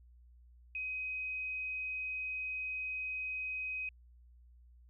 sine tone, 2520 Hz, D#7, 21 cents sharp, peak -36 dBFS, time 0.75-3.89 s, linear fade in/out 2 ms, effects added 60 Hz sine -57 dBFS peak until 4.89 s

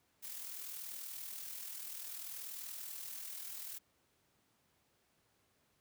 blue noise with amplitude modulation, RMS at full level -44 dBFS, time 0.22-3.79 s, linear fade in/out 20 ms, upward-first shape sine, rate 40.6 Hz, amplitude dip 45%, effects pink hiss -75 dBFS RMS until 5.8 s + high-pass 80 Hz 12 dB/octave

